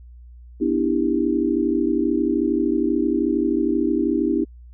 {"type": "chord", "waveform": "sine", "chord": "E minor seventh", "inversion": "second", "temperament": "just", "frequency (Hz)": [247.2, 296.7, 329.6, 395.6], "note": ["B3", "D4", "E4", "G4"], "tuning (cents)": [2, 18, 0, 16], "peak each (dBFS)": [-24, -22, -22, -25], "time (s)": [0.6, 4.45], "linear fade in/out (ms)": 20, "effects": ["added 60 Hz sine -40 dBFS peak until 4.73 s"]}